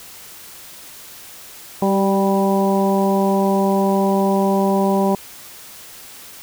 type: harmonic tone with a mistuned harmonic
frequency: 196 Hz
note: G3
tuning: in tune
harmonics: 1 / 2 / 3 / 4 / 5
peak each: -17 / -20 / -22 / -23 / -24 dBFS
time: 1.82-5.15 s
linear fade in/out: 2 ms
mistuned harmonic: 2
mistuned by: -19 cents
effects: white hiss -39 dBFS RMS until 6.42 s